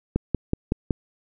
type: click train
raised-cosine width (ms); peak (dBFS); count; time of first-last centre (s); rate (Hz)
3; -8; 5; 0.16-0.908; 5.35
effects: none